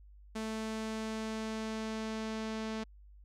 sawtooth tone with low-pass filter sweep, 220 Hz, A3, in tune, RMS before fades -38 dBFS, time 0.35-2.84 s, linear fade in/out 10 ms, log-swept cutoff 9000 to 5600 Hz, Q 0.93, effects added 50 Hz sine -53 dBFS peak until 3.24 s

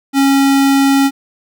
square tone, 274.6 Hz, C#4, 16 cents flat, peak -9 dBFS, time 0.13-1.11 s, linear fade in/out 50 ms, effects none

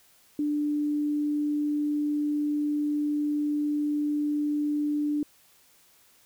sine tone, 295.5 Hz, D4, 11 cents sharp, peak -24 dBFS, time 0.39-5.23 s, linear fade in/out 2 ms, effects white hiss -60 dBFS RMS until 6.25 s

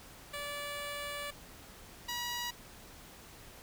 10% pulse tone pair in turn, 579 / 964.8 Hz, D5 / B5, -25 / -41 cents, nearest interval major sixth, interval 884 cents, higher second, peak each -30 / -27 dBFS, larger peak second, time 0.33-1.31 / 2.08-2.51 s, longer first, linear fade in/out 10 ms, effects pink hiss -53 dBFS RMS until 3.62 s

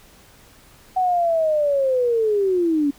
sine linear sweep, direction down, 752 to 277.2 Hz, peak -16 dBFS, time 0.96-2.91 s, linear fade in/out 10 ms, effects pink hiss -50 dBFS RMS until 2.98 s

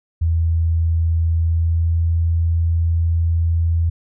sine tone with pitch glide, 82.41 to 83.27 Hz, E2 to E2, 0 to +18 cents, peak -14 dBFS, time 0.21-3.9 s, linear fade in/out 10 ms, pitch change +18 cents, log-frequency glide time 1.38-1.99 s, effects none

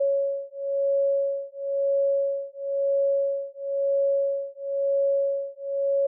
sine beating tone pair, 554.4 / 555.39 Hz, C#5 / C#5, 0 / +3 cents, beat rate 0.99 Hz, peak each -25 dBFS, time 0-6.07 s, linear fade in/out 10 ms, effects none

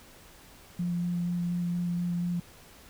sine tone with vibrato, 174.61 Hz, F3, in tune, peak -27 dBFS, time 0.79-2.4 s, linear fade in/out 5 ms, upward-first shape square, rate 4.2 Hz, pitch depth 9 cents each way, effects pink hiss -53 dBFS RMS until 2.89 s

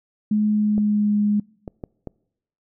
sine tone with pitch glide, 211.5 to 207.6 Hz, G#3 to G#3, +32 to 0 cents, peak -16 dBFS, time 0.31-1.4 s, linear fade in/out 5 ms, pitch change -32 cents, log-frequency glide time 0.48-1.16 s
clicks, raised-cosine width 2 ms, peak -18 dBFS, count 4, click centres 0.78 / 1.678 / 1.838 / 2.073 s
effects noise-tail reverb RT60 0.8 s tail -26 dB re dry

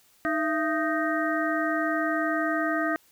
harmonic tone with a mistuned harmonic, 311.1 Hz, D#4, in tune, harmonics 1 / 2 / 4 / 5 / 6, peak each -28 / -29 / -31 / -32 / -32 dBFS, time 0.25-2.96 s, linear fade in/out 0 ms, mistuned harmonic 2, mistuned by +130 cents, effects white hiss -61 dBFS RMS until 3.11 s

